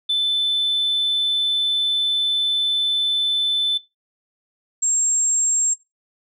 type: tone pair in turn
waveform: sine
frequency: 3520 / 7478 Hz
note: A7 / A#8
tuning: 0 / +4 cents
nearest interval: octave + minor second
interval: 1304 cents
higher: second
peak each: -15 dBFS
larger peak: neither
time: 0.09-3.78 / 4.82-5.74 s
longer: first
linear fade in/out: 10 ms
effects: noise-tail reverb RT60 0.2 s tail -18 dB re dry + tanh soft clip ceiling -14 dBFS